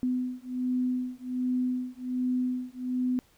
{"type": "beating tone pair", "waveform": "sine", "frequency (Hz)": [251.3, 252.6], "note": ["B3", "B3"], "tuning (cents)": [30, 39], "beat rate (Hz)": 1.3, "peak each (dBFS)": -30, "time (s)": [0.03, 3.19], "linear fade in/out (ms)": 0, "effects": ["pink hiss -63 dBFS RMS until 3.37 s"]}